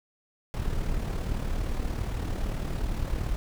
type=noise with amplitude modulation; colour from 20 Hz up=brown; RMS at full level=-27 dBFS; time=0.54-3.36 s; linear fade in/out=0 ms; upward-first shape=sine; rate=37.5 Hz; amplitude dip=50%; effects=none